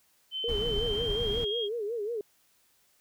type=tone with pitch glide; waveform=sine; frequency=3072 to 3255 Hz; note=G7 to G#7; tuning=-36 to -36 cents; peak=-31 dBFS; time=0.31-1.69 s; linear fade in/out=50 ms; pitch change=+100 cents; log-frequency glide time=0.67-1.45 s
type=tone with vibrato; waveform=sine; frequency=440 Hz; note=A4; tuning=in tune; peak=-30 dBFS; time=0.44-2.21 s; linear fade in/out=2 ms; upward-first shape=sine; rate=5.5 Hz; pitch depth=150 cents each way
type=noise; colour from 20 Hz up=brown; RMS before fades=-35 dBFS; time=0.48-1.45 s; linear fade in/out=10 ms
effects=white hiss -67 dBFS RMS until 3 s